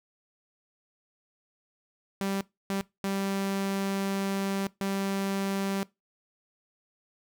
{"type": "tone bursts at uneven times", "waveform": "sawtooth", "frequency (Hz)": 195.8, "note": "G3", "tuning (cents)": -2, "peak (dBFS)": -24, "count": 4, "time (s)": [[2.21, 2.41], [2.7, 2.81], [3.04, 4.67], [4.81, 5.83]], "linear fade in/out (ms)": 0, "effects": ["noise-tail reverb RT60 0.2 s tail -21 dB re dry"]}